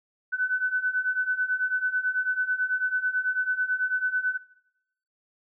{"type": "beating tone pair", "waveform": "sine", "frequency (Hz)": [1500, 1509.1], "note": ["F#6", "F#6"], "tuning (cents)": [23, 34], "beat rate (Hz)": 9.1, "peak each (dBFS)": [-27, -26], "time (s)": [0.32, 4.38], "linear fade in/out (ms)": 20, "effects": ["noise-tail reverb RT60 0.8 s tail -20 dB re dry"]}